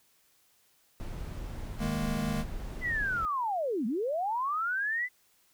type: noise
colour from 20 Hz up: brown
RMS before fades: -38 dBFS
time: 1-3.25 s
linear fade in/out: 0 ms
type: chord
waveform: square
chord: D# suspended fourth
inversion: none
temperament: equal with one note detuned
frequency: 155.56 / 206.8 / 233.1 Hz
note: D#3 / G#3 / A#3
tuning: 0 / -7 / 0 cents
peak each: -35 dBFS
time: 1.78-2.45 s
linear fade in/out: 50 ms
type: linear two-way sweep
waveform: sine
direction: down then up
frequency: 2033 to 200 to 2033 Hz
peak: -28 dBFS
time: 2.81-5.09 s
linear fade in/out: 50 ms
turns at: 3.86 s
effects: white hiss -67 dBFS RMS until 5.53 s